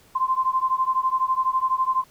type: beating tone pair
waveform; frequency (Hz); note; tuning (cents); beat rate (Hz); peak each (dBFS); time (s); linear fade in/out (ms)
sine; 1038 / 1050; C6 / C6; -14 / +6; 12; -22 / -23; 0.15-2.04; 10
effects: pink hiss -55 dBFS RMS until 2.1 s